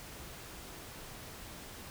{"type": "silence", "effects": ["pink hiss -48 dBFS RMS until 1.9 s"]}